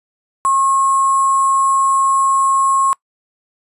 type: tone with sample-and-hold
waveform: sine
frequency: 1082 Hz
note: C#6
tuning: 42 cents flat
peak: -11 dBFS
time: 0.45-2.93 s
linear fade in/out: 0 ms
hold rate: 8820 Hz
effects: noise-tail reverb RT60 0.1 s tail -24 dB re dry + resampled to 32000 Hz